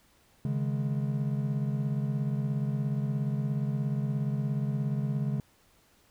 triangle chord, C# suspended second, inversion none, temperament equal, 138.59 / 155.56 / 207.7 Hz, C#3 / D#3 / G#3, 0 / 0 / 0 cents, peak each -27 / -33 / -32 dBFS, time 0.45-5.4 s, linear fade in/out 2 ms, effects pink hiss -64 dBFS RMS until 6.1 s

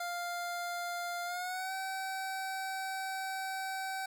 25% pulse tone with pitch glide, 699 to 766.7 Hz, F5 to G5, +1 to -39 cents, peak -32 dBFS, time 0-4.06 s, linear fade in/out 5 ms, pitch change +160 cents, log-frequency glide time 1.25-1.73 s, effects none

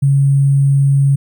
sine tone with sample-and-hold, 138.59 Hz, C#3, in tune, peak -8 dBFS, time 0.02-1.16 s, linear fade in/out 10 ms, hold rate 8820 Hz, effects none

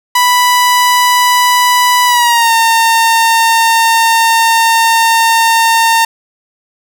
sawtooth tone with pitch glide, 987.8 to 911.1 Hz, B5 to A#5, 0 to -40 cents, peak -3 dBFS, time 0.15-6.05 s, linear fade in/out 5 ms, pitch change -140 cents, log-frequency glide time 2.06-2.53 s, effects none

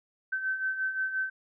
sine beating tone pair, 1534 / 1539.7 Hz, G6 / G6, -38 / -32 cents, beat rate 5.7 Hz, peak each -36 / -29 dBFS, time 0.32-1.3 s, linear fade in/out 10 ms, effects none

